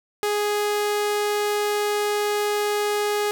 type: tone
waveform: sawtooth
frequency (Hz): 415.3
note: G#4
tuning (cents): 0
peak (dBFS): -17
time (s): 0.23-3.31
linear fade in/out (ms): 0
effects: none